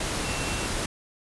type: tone in noise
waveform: sine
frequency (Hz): 2705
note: E7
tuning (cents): +44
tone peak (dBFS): -37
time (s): 0.24-0.66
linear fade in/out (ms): 5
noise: pink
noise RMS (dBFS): -29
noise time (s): 0-0.86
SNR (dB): -11
effects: resampled to 24000 Hz